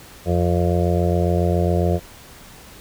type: harmonic tone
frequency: 87.31 Hz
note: F2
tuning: in tune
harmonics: 1 / 2 / 4 / 5 / 6 / 7 / 8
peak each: -19 / -22 / -25 / -26 / -27 / -27 / -28 dBFS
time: 0.25-2 s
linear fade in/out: 50 ms
effects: pink hiss -43 dBFS RMS until 2.8 s